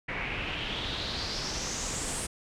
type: noise with low-pass filter sweep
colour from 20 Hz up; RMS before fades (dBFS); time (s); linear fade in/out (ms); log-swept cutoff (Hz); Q
pink; -34; 0.08-2.27; 10; 2100 to 9200; 4.4
effects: none